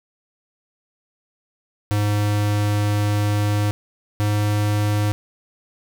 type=tone pair in turn; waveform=square; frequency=103.83 / 104.34 Hz; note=G#2 / G#2; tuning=0 / +9 cents; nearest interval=unison; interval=9 cents; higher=second; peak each=-18 dBFS; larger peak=neither; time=1.91-3.71 / 4.2-5.12 s; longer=first; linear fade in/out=0 ms; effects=none